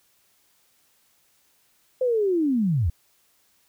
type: linear sweep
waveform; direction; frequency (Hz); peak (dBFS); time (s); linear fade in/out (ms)
sine; down; 522 to 69.3; -19; 2.01-2.9; 5
effects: white hiss -64 dBFS RMS until 3.68 s